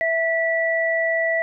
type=tone pair together; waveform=sine; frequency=659.3 / 1957.5 Hz; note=E5 / B6; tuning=0 / -16 cents; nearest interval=octave + perfect fifth; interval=1884 cents; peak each=-21 dBFS; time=0.01-1.42 s; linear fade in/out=0 ms; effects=none